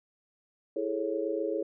sine chord, A major seventh, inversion second, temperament just, 330 / 412.5 / 440 / 550 Hz, E4 / G#4 / A4 / C#5, +2 / -12 / 0 / -14 cents, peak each -34 dBFS, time 0.76-1.63 s, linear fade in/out 5 ms, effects none

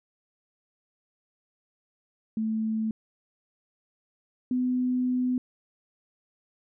sine tone pair in turn, 220 / 251.5 Hz, A3 / B3, 0 / +32 cents, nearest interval major second, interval 232 cents, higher second, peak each -25 / -23 dBFS, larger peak second, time 2.37-2.91 / 4.51-5.38 s, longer second, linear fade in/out 2 ms, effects none

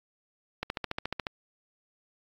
click train, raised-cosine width 0.3 ms, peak -15 dBFS, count 10, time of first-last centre 0.63-1.268 s, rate 14.1 Hz, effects AAC 64 kbps

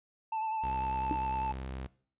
triangle tone with vibrato, 880 Hz, A5, in tune, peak -29 dBFS, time 0.32-1.52 s, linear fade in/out 5 ms, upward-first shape sine, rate 10 Hz, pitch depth 27 cents each way
sawtooth tone, 65.41 Hz, C2, in tune, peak -34 dBFS, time 0.63-1.87 s, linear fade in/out 10 ms
sine tone with exponential decay, 302.3 Hz, D#4, 50 cents flat, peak -26 dBFS, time 1.11-1.19 s, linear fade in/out 0 ms, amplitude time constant 17 ms
effects noise-tail reverb RT60 0.5 s tail -20 dB re dry + resampled to 8000 Hz

